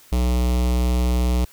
square tone with notch filter, 61.3 Hz, B1, 12 cents flat, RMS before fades -19 dBFS, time 0.12-1.45 s, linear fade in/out 5 ms, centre 1600 Hz, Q 1.4, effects white hiss -50 dBFS RMS until 1.52 s

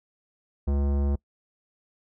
sine tone with tanh clipping, 70.4 Hz, C#2, 27 cents sharp, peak -24 dBFS, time 0.67-1.16 s, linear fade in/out 10 ms, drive 18 dB, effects noise-tail reverb RT60 0.1 s tail -24 dB re dry

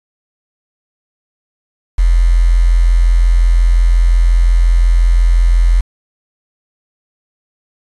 sine tone with quantisation, 42.82 Hz, F1, 33 cents flat, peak -6 dBFS, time 1.98-5.81 s, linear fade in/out 10 ms, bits 5, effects resampled to 24000 Hz

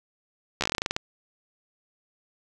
slowing click train, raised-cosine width 0.2 ms, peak -8 dBFS, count 13, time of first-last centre 0.61-0.965 s, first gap 13 ms, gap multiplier 1.14, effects none

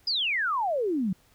sine exponential sweep, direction down, 5100 to 174.61 Hz, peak -24 dBFS, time 0.07-1.13 s, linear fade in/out 5 ms, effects pink hiss -62 dBFS RMS until 1.34 s

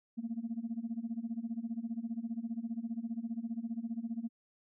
sine tone with tremolo, 230 Hz, A#3, 23 cents flat, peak -31 dBFS, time 0.17-4.29 s, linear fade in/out 20 ms, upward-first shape sine, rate 15 Hz, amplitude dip 90%, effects tanh soft clip ceiling -29 dBFS

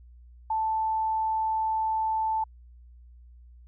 sine tone, 880 Hz, A5, in tune, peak -24 dBFS, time 0.5-2.44 s, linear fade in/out 5 ms, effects added 60 Hz sine -48 dBFS peak until 3.67 s

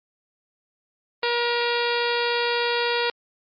harmonic tone with a mistuned harmonic, 476.5 Hz, A#4, 38 cents sharp, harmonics 1 / 2 / 3 / 4 / 5 / 6 / 7 / 8 / 9 / 10, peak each -25 / -28 / -30 / -31 / -32 / -33 / -33 / -34 / -35 / -35 dBFS, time 1.23-3.1 s, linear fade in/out 2 ms, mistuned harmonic 6, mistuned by -51 cents, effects Opus 32 kbps

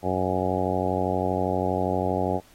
harmonic tone, 92.5 Hz, F#2, in tune, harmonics 1 / 2 / 3 / 4 / 5 / 6 / 7 / 8 / 9, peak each -31 / -31 / -31 / -31 / -31 / -31 / -31 / -31 / -31 dBFS, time 0.02-2.41 s, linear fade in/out 50 ms, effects pink hiss -56 dBFS RMS until 2.54 s + AAC 48 kbps

